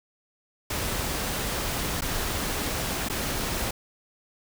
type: noise with dropouts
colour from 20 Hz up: pink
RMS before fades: -29 dBFS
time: 0.7-3.71 s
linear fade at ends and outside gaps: 5 ms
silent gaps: 2.009-2.019 / 3.087-3.097 s
effects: none